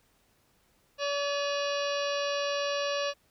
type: harmonic tone with a mistuned harmonic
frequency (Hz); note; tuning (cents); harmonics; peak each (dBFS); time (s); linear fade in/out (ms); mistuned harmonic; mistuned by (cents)
571; D5; -49; 1 / 2 / 3 / 4 / 5 / 6 / 7 / 8 / 9 / 10; -30 / -36 / -39 / -40 / -39 / -44 / -42 / -43 / -47 / -44; 0.98-3.14; 50; 4; +150
effects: pink hiss -68 dBFS RMS until 3.3 s